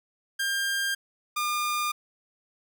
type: tone pair in turn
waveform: sawtooth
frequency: 1600 / 1208 Hz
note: G6 / D6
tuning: +35 / +48 cents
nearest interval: perfect fourth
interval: 487 cents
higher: first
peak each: -22 dBFS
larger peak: neither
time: 0.39-0.95 / 1.36-1.92 s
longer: neither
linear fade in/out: 10 ms
effects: none